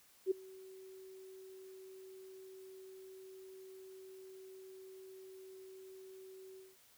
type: tone with ADSR envelope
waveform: sine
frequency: 379 Hz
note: F#4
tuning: 42 cents sharp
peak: -27 dBFS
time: 0.26-6.77 s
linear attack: 50 ms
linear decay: 10 ms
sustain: -24 dB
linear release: 200 ms
effects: white hiss -66 dBFS RMS until 6.97 s